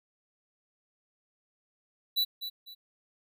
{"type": "tone with echo", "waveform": "square", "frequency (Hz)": 3954, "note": "B7", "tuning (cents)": 1, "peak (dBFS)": -25, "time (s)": [2.16, 2.25], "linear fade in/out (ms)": 20, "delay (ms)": 250, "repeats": 2, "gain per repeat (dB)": -10, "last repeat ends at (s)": 2.75, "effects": []}